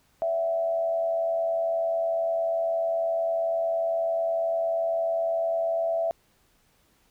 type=tone with frequency modulation; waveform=sine; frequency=664 Hz; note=E5; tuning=12 cents sharp; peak=-23 dBFS; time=0.22-6.11 s; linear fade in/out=0 ms; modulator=91.1 Hz; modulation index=0.42; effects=pink hiss -65 dBFS RMS until 7.1 s